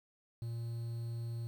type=tone with quantisation; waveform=triangle; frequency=116.6 Hz; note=A#2; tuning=1 cent sharp; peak=-35 dBFS; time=0.42-1.47 s; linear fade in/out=0 ms; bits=10; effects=none